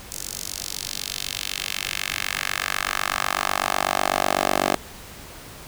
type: tone with high-pass filter sweep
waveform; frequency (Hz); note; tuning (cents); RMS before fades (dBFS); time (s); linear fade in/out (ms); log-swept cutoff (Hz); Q
10% pulse; 48.03; G1; -35; -26; 0.12-4.75; 0; 6800 to 480; 1.4
effects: pink hiss -41 dBFS RMS until 5.67 s